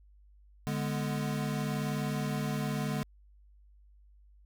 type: chord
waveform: square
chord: G# diminished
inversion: second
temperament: equal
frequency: 146.83 / 207.7 / 246.9 Hz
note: D3 / G#3 / B3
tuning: 0 / 0 / 0 cents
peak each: -34 / -36 / -39 dBFS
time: 0.67-3.03 s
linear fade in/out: 0 ms
effects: added 50 Hz sine -56 dBFS peak until 4.45 s